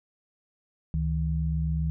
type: tone pair together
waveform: sine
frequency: 70.75 / 158.6 Hz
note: C#2 / D#3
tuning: +36 / +33 cents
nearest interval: octave + major second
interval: 1397 cents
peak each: -27 dBFS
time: 0.94-1.9 s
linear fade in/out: 0 ms
effects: none